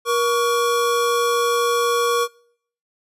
square tone pair together, 475.1 / 1126 Hz, A#4 / C#6, +33 / +27 cents, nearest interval octave + minor third, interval 1494 cents, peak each -20 / -21 dBFS, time 0.05-2.28 s, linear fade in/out 50 ms, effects noise-tail reverb RT60 0.6 s tail -23 dB re dry + resampled to 32000 Hz

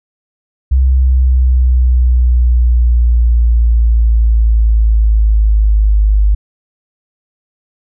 sine exponential sweep, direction down, 65.41 to 51 Hz, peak -6 dBFS, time 0.71-6.35 s, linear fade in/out 10 ms, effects none

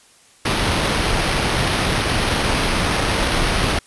pink noise with sample-and-hold, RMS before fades -19 dBFS, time 0.45-3.79 s, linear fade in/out 5 ms, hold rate 7350 Hz, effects white hiss -51 dBFS RMS until 3.86 s + resampled to 24000 Hz

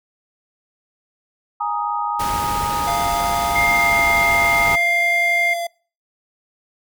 sine chord, Ab suspended second, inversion none, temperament just, 830.6 / 934.4 / 1245.9 Hz, Ab5 / Bb5 / Eb6, 0 / +4 / +2 cents, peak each -24 dBFS, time 1.6-4.76 s, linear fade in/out 10 ms
pink noise, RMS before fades -27 dBFS, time 2.19-4.76 s, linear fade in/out 10 ms
square tone with pitch glide, 696 to 685.2 Hz, F5 to F5, -6 to -33 cents, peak -23 dBFS, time 2.87-5.67 s, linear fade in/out 5 ms, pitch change -27 cents, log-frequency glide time 3.76-3.96 s
sine tone, 2107 Hz, C7, 12 cents sharp, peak -16 dBFS, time 3.55-5.54 s, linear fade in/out 10 ms
effects noise-tail reverb RT60 0.4 s tail -24 dB re dry

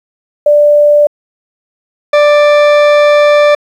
sine / 40% pulse tone pair in turn, 589 / 589 Hz, D5 / D5, +5 / +5 cents, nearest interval unison, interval 0 cents, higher neither, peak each -3 dBFS, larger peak neither, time 0.46-1.07 / 2.13-3.55 s, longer second, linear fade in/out 5 ms, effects low-pass 3000 Hz 12 dB/octave + 7-bit

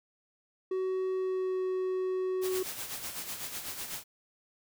triangle tone with pitch glide, 375.2 to 372.4 Hz, F#4 to F#4, +24 to +11 cents, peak -27 dBFS, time 0.71-2.63 s, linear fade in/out 5 ms, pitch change -13 cents, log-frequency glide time 1.14-1.62 s
white noise with tremolo, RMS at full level -37 dBFS, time 2.41-4.04 s, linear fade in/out 50 ms, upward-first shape sine, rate 8 Hz, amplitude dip 55%
effects none

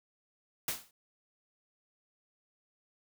white noise with exponential decay, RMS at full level -30 dBFS, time 0.68-0.91 s, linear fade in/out 2 ms, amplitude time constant 48 ms, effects none

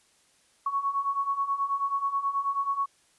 sine beating tone pair, 1105 / 1114.3 Hz, C#6 / C#6, -6 / +9 cents, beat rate 9.3 Hz, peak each -31 / -27 dBFS, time 0.66-2.86 s, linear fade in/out 5 ms, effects white hiss -64 dBFS RMS until 3.18 s + resampled to 24000 Hz

